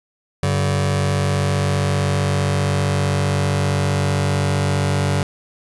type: tone pair together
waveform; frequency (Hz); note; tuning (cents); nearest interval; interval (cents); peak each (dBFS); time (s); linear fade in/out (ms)
sawtooth; 95.34 / 143; G2 / D3; -48 / -46; perfect fifth; 702; -15; 0.43-5.23; 0
effects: resampled to 24000 Hz + 7-bit